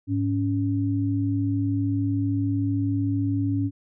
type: tone pair together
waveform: sine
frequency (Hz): 104.4 / 280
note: G#2 / C#4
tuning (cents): +10 / +18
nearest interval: octave + perfect fourth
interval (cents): 1708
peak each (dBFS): -24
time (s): 0.07-3.71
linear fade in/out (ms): 50
effects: none